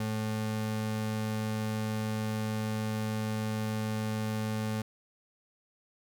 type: ring-modulated tone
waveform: square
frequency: 163.5 Hz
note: E3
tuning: 14 cents flat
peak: -28 dBFS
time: 0-4.82 s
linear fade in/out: 5 ms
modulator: 53.3 Hz
effects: none